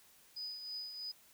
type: tone with tremolo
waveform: sine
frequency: 4978 Hz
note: D#8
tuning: in tune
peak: -39 dBFS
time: 0.36-1.12 s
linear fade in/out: 10 ms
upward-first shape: triangle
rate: 3.1 Hz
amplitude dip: 55%
effects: white hiss -64 dBFS RMS until 1.33 s